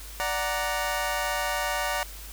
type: chord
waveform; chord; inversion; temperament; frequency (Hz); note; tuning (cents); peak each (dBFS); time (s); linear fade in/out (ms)
20% pulse; D augmented; none; equal; 587.3 / 740 / 932.3; D5 / F#5 / A#5; 0 / 0 / 0; -26; 0.2-2.03; 0
effects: added 50 Hz sine -41 dBFS peak until 2.32 s + white hiss -44 dBFS RMS until 2.32 s